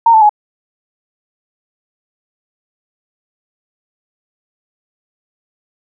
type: tone with pitch steps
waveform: sine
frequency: 921 / 879.4 / 839.7 Hz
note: A#5 / A5 / G#5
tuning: -21 / -1 / +19 cents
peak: -4 dBFS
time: 0.06-0.294 s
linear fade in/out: 5 ms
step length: 78 ms
effects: none